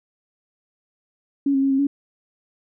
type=tone with pitch steps; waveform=sine; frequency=279.4 / 270.5 / 273.2 / 269 / 281.6 Hz; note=C#4 / C#4 / C#4 / C4 / C#4; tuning=+14 / -42 / -25 / +48 / +27 cents; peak=-16 dBFS; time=1.46-1.87 s; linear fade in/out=5 ms; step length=82 ms; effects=none